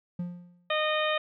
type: tone with exponential decay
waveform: triangle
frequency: 176 Hz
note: F3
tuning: 14 cents sharp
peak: -26 dBFS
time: 0.19-0.7 s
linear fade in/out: 5 ms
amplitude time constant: 110 ms
type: harmonic tone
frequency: 615 Hz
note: D#5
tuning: 20 cents flat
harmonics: 1 / 2 / 3 / 4 / 5 / 6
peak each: -28 / -31 / -33 / -34 / -35 / -36 dBFS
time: 0.7-1.18 s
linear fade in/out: 5 ms
effects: none